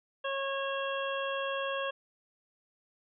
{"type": "harmonic tone", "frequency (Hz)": 547, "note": "C#5", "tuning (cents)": -23, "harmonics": [1, 2, 3, 5, 6], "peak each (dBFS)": [-34, -37, -39, -41, -42], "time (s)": [0.24, 1.91], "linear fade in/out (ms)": 10, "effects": []}